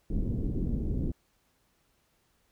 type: low-pass noise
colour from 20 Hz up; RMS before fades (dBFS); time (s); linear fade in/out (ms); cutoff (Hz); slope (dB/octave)
pink; -30; 0.1-1.12; 5; 330; 24
effects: pink hiss -71 dBFS RMS until 2.51 s